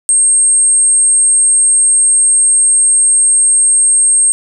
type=tone; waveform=sine; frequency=8480 Hz; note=C9; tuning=22 cents sharp; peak=-6 dBFS; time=0.09-4.32 s; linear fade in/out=0 ms; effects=none